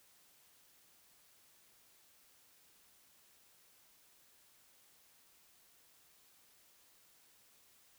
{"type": "silence", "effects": ["white hiss -67 dBFS RMS until 7.98 s"]}